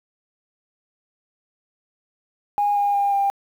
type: tone with pitch steps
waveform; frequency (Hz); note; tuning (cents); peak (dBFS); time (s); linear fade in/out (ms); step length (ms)
sine; 820 / 812 / 804.1 / 796.2; G#5 / G#5 / G5 / G5; -22 / -39 / +44 / +27; -16; 2.58-3.3; 0; 180
effects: tanh soft clip ceiling -12 dBFS + 8-bit